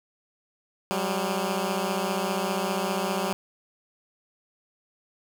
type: beating tone pair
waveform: 10% pulse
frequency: 185 / 200 Hz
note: F#3 / G3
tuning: 0 / +35 cents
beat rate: 15 Hz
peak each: -20 dBFS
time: 0.91-3.33 s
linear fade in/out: 0 ms
effects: none